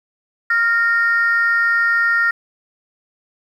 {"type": "tone pair together", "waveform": "sine", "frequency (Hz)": [1400, 1843.5], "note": ["F6", "A#6"], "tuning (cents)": [4, -20], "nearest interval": "perfect fourth", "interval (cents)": 476, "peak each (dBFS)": -15, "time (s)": [0.5, 2.31], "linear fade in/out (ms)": 5, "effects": ["tanh soft clip ceiling -7 dBFS", "8-bit"]}